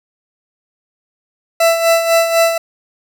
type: tone with tremolo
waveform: 40% pulse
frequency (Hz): 665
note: E5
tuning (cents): +15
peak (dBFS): -7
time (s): 1.6-2.58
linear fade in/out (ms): 5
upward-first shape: sine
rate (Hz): 4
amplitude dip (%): 60
effects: none